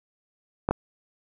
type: clicks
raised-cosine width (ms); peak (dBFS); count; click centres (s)
1; -9; 2; 0.689 / 0.71
effects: none